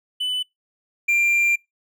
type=tone pair in turn; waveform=triangle; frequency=2997 / 2379 Hz; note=F#7 / D7; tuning=+22 / +22 cents; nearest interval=major third; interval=400 cents; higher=first; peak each=-20 / -14 dBFS; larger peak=second; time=0.2-0.43 / 1.08-1.56 s; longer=second; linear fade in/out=10 ms; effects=noise-tail reverb RT60 0.2 s tail -26 dB re dry